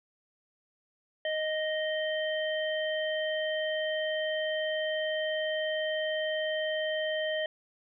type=harmonic tone; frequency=622.3 Hz; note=D#5; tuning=in tune; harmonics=1 / 3 / 5; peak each=-30 / -35 / -37 dBFS; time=1.25-7.46 s; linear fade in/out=2 ms; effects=none